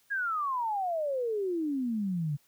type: exponential sweep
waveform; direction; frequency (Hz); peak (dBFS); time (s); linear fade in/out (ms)
sine; down; 1670 to 140; -28; 0.1-2.37; 20
effects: white hiss -67 dBFS RMS until 2.47 s + high-pass 60 Hz 12 dB/octave